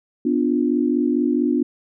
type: chord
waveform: sine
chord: B diminished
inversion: none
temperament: equal with one note detuned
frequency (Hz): 249.2 / 293.7 / 349.2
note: B3 / D4 / F4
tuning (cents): +16 / 0 / 0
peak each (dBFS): -20 / -20 / -23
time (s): 0.25-1.63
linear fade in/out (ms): 5
effects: none